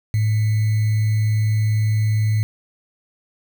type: tone with sample-and-hold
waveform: sine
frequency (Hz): 107.8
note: A2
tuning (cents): -35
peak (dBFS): -15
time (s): 0.14-2.43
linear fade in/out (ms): 0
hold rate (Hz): 2100
effects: none